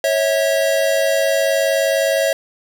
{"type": "tone pair together", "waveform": "square", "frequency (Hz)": [549.5, 649], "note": ["C#5", "E5"], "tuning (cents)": [-15, -27], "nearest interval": "minor third", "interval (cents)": 288, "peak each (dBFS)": -18, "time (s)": [0.04, 2.33], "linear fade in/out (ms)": 2, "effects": []}